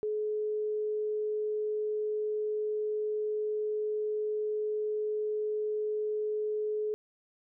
sine tone, 425.6 Hz, G#4, 42 cents sharp, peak -29 dBFS, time 0.03-6.94 s, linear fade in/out 0 ms, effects none

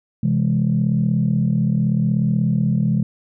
sine chord, C augmented, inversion none, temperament equal with one note detuned, 130.81 / 166.92 / 207.7 Hz, C3 / E3 / G#3, 0 / +22 / 0 cents, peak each -19 dBFS, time 0.23-3.03 s, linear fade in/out 5 ms, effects tanh soft clip ceiling -8 dBFS

